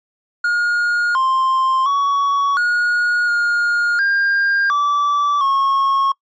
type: tone with pitch steps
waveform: triangle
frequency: 1429 / 1051 / 1123 / 1443 / 1422 / 1604 / 1158 / 1092 Hz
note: F6 / C6 / C#6 / F#6 / F6 / G6 / D6 / C#6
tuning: +39 / +7 / +22 / -44 / +31 / +39 / -25 / -26 cents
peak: -12 dBFS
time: 0.44-6.12 s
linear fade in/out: 5 ms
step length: 710 ms
effects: noise-tail reverb RT60 0.1 s tail -23 dB re dry + resampled to 16000 Hz